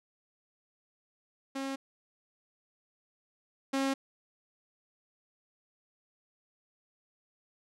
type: tone pair in turn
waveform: sawtooth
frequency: 270.8 / 270.8 Hz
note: C#4 / C#4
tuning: -40 / -40 cents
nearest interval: unison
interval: 0 cents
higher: neither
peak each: -30 / -24 dBFS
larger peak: second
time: 1.55-1.76 / 3.73-3.94 s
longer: neither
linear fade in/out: 10 ms
effects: low-pass 9000 Hz 12 dB/octave